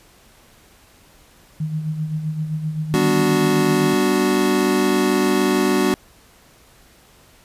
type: tone with tremolo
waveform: sine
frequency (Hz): 155.56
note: D#3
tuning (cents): 0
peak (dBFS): -19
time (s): 1.6-3.94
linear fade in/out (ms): 5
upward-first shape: sine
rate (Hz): 7.7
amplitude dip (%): 55
type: chord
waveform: square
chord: G major seventh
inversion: none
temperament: equal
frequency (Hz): 196 / 246.9 / 293.7 / 370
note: G3 / B3 / D4 / F#4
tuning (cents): 0 / 0 / 0 / 0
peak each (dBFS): -23 / -23 / -22 / -20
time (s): 2.94-5.94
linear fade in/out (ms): 0
effects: pink hiss -51 dBFS RMS until 7.44 s + resampled to 32000 Hz